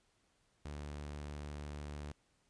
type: tone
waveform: sawtooth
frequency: 73.42 Hz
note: D2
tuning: in tune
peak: -39 dBFS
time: 0.65-2.12 s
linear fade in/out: 5 ms
effects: pink hiss -75 dBFS RMS until 2.49 s + resampled to 22050 Hz